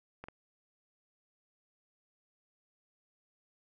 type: clicks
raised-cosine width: 0.5 ms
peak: -29 / -30 dBFS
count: 2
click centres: 0.24 / 0.285 s
effects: none